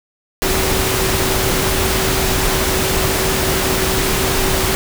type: tone in noise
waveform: sine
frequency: 380 Hz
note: F#4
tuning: 46 cents sharp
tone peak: -22 dBFS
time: 0.42-4.75 s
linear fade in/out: 0 ms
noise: pink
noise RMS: -17 dBFS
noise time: 0.42-4.75 s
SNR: -8 dB
effects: none